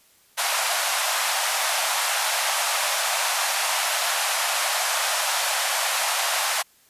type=band-pass noise; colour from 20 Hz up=pink; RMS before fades=-24 dBFS; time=0.37-6.63 s; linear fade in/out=20 ms; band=630 to 13000 Hz; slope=48 dB/octave; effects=white hiss -58 dBFS RMS until 6.89 s + resampled to 32000 Hz